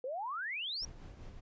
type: exponential sweep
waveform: sine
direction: up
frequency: 486.3 to 5730 Hz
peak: -36 dBFS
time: 0.04-0.85 s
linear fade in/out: 2 ms
type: noise with tremolo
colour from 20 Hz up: brown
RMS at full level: -47 dBFS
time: 0.81-1.41 s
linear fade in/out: 20 ms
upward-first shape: sine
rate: 5.1 Hz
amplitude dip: 40%
effects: resampled to 16000 Hz